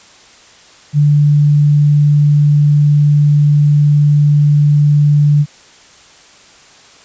sine tone, 146.83 Hz, D3, in tune, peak -6 dBFS, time 0.93-5.46 s, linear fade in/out 50 ms, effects white hiss -42 dBFS RMS until 7.04 s + resampled to 16000 Hz

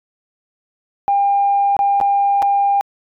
sine tone with dropouts, 801 Hz, G5, 37 cents sharp, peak -11 dBFS, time 1.08-2.81 s, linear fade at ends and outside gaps 0 ms, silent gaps 1.766-1.791 / 2.002-2.012 / 2.421-2.426 s, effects tanh soft clip ceiling -7 dBFS

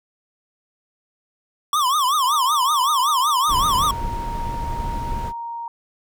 square tone with vibrato, 1111 Hz, C#6, 4 cents sharp, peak -17 dBFS, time 1.73-3.91 s, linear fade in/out 2 ms, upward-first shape triangle, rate 5.3 Hz, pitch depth 230 cents each way
sine tone, 933 Hz, A#5, 1 cent sharp, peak -27 dBFS, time 2.24-5.68 s, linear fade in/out 2 ms
brown noise, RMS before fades -27 dBFS, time 3.47-5.33 s, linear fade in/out 50 ms
effects none

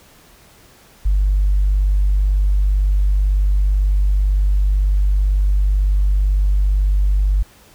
sine tone, 49 Hz, G1, in tune, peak -11 dBFS, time 1.05-7.43 s, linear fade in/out 10 ms, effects tanh soft clip ceiling -8 dBFS + pink hiss -48 dBFS RMS until 7.74 s

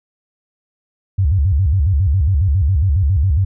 sine tone with vibrato, 82.41 Hz, E2, in tune, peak -11 dBFS, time 1.18-3.45 s, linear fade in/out 10 ms, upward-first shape square, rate 7.3 Hz, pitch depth 270 cents each way, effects none

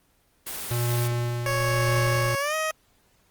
white noise, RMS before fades -33 dBFS, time 0.46-1.08 s, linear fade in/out 10 ms
square tone with tremolo, 119.7 Hz, A#2, 46 cents sharp, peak -22 dBFS, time 0.71-2.35 s, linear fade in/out 0 ms, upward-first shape triangle, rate 0.99 Hz, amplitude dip 55%
15% pulse tone with pitch glide, 554.4 to 629.5 Hz, C#5 to D#5, 0 to +20 cents, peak -18 dBFS, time 1.46-2.71 s, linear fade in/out 2 ms, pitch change +220 cents, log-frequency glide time 2.39-2.55 s
effects pink hiss -64 dBFS RMS until 3.3 s + Opus 24 kbps

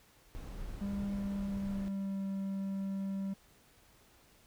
brown noise, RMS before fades -44 dBFS, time 0.35-1.88 s, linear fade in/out 0 ms
triangle tone with pitch glide, 200 to 194.76 Hz, G3 to G3, +35 to -11 cents, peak -32 dBFS, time 0.81-3.34 s, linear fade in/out 10 ms, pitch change -46 cents, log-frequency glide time 1.08-2.23 s
effects pink hiss -64 dBFS RMS until 4.46 s

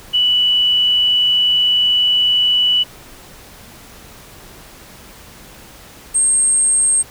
sine tone pair in turn, 2960 / 8479 Hz, F#7 / C9, 0 / +22 cents, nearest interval octave + tritone, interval 1822 cents, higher second, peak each -11 dBFS, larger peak neither, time 0.13-2.84 / 6.14-7.03 s, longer first, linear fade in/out 20 ms, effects pink hiss -40 dBFS RMS until 7.1 s

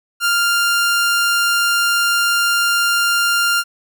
sawtooth tone, 1396.9 Hz, F6, in tune, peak -10 dBFS, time 0.2-3.64 s, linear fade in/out 50 ms, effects none

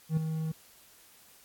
triangle tone with ADSR envelope, 158.8 Hz, D#3, 36 cents sharp, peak -20 dBFS, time 0.09-0.52 s, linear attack 81 ms, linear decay 4 ms, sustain -8 dB, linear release 7 ms, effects white hiss -58 dBFS RMS until 1.44 s + AAC 64 kbps

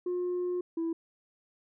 sine tone pair in turn, 357.7 / 330.3 Hz, F4 / E4, +41 / +4 cents, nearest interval minor second, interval 137 cents, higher first, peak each -27 dBFS, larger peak neither, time 0.06-0.61 / 0.77-0.93 s, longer first, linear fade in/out 5 ms, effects tanh soft clip ceiling -27 dBFS

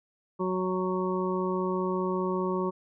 harmonic tone, 185 Hz, F#3, in tune, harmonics 1 / 2 / 3 / 5 / 6, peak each -31 / -29 / -37 / -36 / -35 dBFS, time 0.39-2.71 s, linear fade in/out 20 ms, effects none

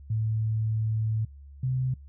sine tone pair in turn, 110 / 129.06 Hz, A2 / C3, 0 / -23 cents, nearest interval minor third, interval 277 cents, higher second, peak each -24 dBFS, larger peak neither, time 0.1-1.25 / 1.63-1.94 s, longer first, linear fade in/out 5 ms, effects noise-tail reverb RT60 0.2 s tail -26 dB re dry + added 70 Hz sine -44 dBFS peak until 2.08 s

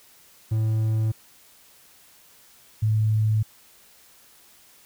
triangle / sine tone pair in turn, 110 / 108.42 Hz, A2 / A2, 0 / -25 cents, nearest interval unison, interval 25 cents, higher first, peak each -18 dBFS, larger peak neither, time 0.51-1.12 / 2.82-3.43 s, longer neither, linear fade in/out 10 ms, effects white hiss -54 dBFS RMS until 4.85 s

